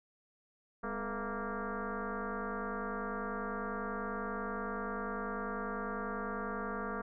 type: tone with frequency modulation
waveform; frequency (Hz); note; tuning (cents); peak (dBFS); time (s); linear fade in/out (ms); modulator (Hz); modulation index
sine; 481.1; B4; -45; -35; 0.83-7.02; 10; 228; 4.5
effects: none